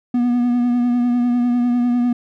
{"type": "tone with vibrato", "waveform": "triangle", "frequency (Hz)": 243, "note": "B3", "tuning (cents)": -28, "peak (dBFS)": -12, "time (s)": [0.14, 2.13], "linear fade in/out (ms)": 5, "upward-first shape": "triangle", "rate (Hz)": 10, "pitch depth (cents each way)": 31, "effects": []}